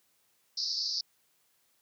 white band-pass noise, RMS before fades -33 dBFS, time 0.57-1.01 s, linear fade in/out 5 ms, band 4300 to 5400 Hz, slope 96 dB/octave, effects white hiss -71 dBFS RMS until 1.81 s + high-pass 80 Hz 12 dB/octave

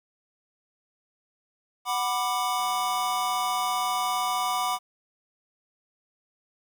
square chord, B minor, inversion second, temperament just, 740.8 / 987.8 / 1185.3 Hz, F#5 / B5 / D6, +2 / 0 / +16 cents, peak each -30 dBFS, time 1.85-4.79 s, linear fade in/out 50 ms
click train, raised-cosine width 0.5 ms, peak -39 dBFS, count 413, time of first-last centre 2.59-4.77 s, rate 189 Hz
effects 10-bit

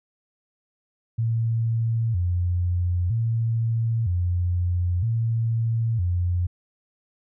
sine tone with vibrato, 100.6 Hz, G2, 45 cents sharp, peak -20 dBFS, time 1.18-6.47 s, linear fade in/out 10 ms, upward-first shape square, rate 0.52 Hz, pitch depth 220 cents each way, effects none

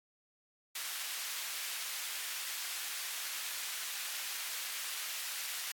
pink high-pass noise, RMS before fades -40 dBFS, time 0.75-5.72 s, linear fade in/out 5 ms, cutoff 1900 Hz, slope 12 dB/octave, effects AAC 64 kbps

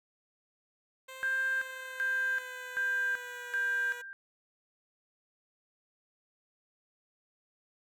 10% pulse tone with pitch glide, 523.3 to 485.4 Hz, C5 to B4, 0 to -30 cents, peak -36 dBFS, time 1.08-4.02 s, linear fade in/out 10 ms, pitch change -130 cents, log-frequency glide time 1.47-3.61 s
sine tone with tremolo, 1585 Hz, G6, 19 cents sharp, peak -28 dBFS, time 1.23-4.13 s, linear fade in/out 0 ms, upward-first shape square, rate 1.3 Hz, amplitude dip 80%
effects none

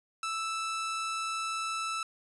sawtooth tone, 1318.5 Hz, E6, in tune, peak -28 dBFS, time 0.23-2.03 s, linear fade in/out 2 ms, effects resampled to 24000 Hz

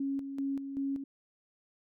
sine tone with tremolo, 275 Hz, C#4, 14 cents flat, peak -30 dBFS, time 0-1.04 s, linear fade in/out 5 ms, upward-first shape square, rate 2.6 Hz, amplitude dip 55%, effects none

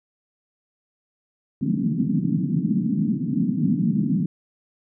pink band-pass noise, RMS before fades -22 dBFS, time 1.61-4.26 s, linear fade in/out 5 ms, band 150 to 270 Hz, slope 48 dB/octave, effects none

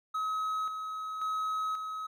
triangle tone with tremolo, 1277 Hz, D#6, 45 cents sharp, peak -28 dBFS, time 0.14-2.07 s, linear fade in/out 10 ms, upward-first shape square, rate 0.93 Hz, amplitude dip 45%, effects none

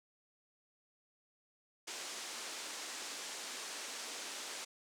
white band-pass noise, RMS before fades -45 dBFS, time 1.87-4.65 s, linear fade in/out 10 ms, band 250 to 8000 Hz, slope 24 dB/octave, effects none

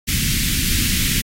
pink band-stop noise, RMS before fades -19 dBFS, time 0.07-1.22 s, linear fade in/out 20 ms, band 250 to 2000 Hz, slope 24 dB/octave, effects AAC 48 kbps

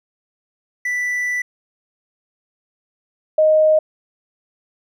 triangle / sine tone pair in turn, 1975.5 / 622.2 Hz, B6 / D#5, 0 / 0 cents, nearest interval octave + minor sixth, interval 2000 cents, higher first, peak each -17 / -10 dBFS, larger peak second, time 0.85-1.42 / 3.38-3.79 s, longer first, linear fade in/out 5 ms, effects none

